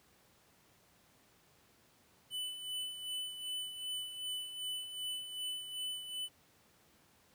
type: tone with tremolo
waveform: square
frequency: 2999 Hz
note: F#7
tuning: 23 cents sharp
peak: -37 dBFS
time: 2.3-6.29 s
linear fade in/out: 50 ms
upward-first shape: sine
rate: 2.6 Hz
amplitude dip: 60%
effects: pink hiss -67 dBFS RMS until 7.34 s + high-pass 80 Hz 12 dB/octave